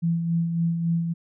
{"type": "tone with tremolo", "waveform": "sine", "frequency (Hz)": 167.7, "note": "E3", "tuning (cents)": 30, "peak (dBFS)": -19, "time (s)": [0.02, 1.14], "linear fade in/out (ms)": 20, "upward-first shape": "sine", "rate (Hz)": 3.6, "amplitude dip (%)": 45, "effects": []}